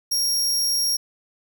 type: tone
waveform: sawtooth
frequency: 5588 Hz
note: F8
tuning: in tune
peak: -17 dBFS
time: 0.11-0.97 s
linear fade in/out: 10 ms
effects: none